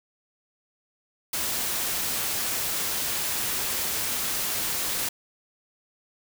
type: noise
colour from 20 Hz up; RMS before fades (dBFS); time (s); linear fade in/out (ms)
white; -28; 1.33-5.09; 5
effects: none